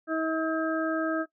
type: harmonic tone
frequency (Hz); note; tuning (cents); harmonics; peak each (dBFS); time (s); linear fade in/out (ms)
320.1; D#4; +49; 1 / 2 / 4 / 5; -28 / -31 / -34 / -35; 0.07-1.26; 50
effects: noise-tail reverb RT60 0.1 s tail -17 dB re dry